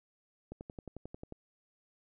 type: click train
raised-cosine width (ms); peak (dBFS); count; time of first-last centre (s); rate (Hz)
2; -30; 10; 0.52-1.324; 11.2
effects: none